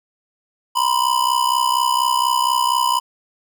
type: ring-modulated tone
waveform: square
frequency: 994 Hz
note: B5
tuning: 11 cents sharp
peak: -13 dBFS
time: 0.75-3 s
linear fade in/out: 20 ms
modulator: 32.1 Hz
effects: none